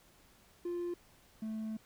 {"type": "tone pair in turn", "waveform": "triangle", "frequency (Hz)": [349.2, 219], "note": ["F4", "A3"], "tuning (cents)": [0, -8], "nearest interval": "minor sixth", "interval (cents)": 808, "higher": "first", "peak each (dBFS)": [-32, -34], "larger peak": "first", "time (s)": [[0.65, 0.94], [1.42, 1.77]], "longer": "second", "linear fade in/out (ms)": 5, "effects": ["tanh soft clip ceiling -29 dBFS", "pink hiss -64 dBFS RMS until 1.85 s"]}